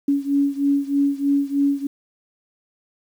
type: beating tone pair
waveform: sine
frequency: 280.2 / 283.4 Hz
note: C#4 / C#4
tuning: +19 / +38 cents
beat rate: 3.2 Hz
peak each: -19 / -21 dBFS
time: 0.08-1.87 s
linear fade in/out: 5 ms
effects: 8-bit